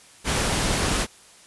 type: noise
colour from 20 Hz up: pink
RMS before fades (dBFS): -23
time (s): 0.24-1.07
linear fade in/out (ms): 50
effects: white hiss -50 dBFS RMS until 1.46 s + resampled to 24000 Hz